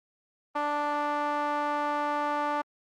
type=tone with band-pass filter; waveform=sawtooth; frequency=293.7 Hz; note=D4; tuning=in tune; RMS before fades=-29 dBFS; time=0.55-2.62 s; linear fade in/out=10 ms; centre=1000 Hz; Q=2.5; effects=Opus 32 kbps